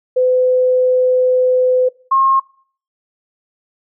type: tone pair in turn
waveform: sine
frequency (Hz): 507 / 1074.3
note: B4 / C6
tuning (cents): +45 / +45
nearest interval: octave + minor second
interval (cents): 1300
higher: second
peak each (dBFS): -10 / -9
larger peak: second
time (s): 0.16-1.89 / 2.11-2.4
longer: first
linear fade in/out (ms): 10
effects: noise-tail reverb RT60 0.5 s tail -23 dB re dry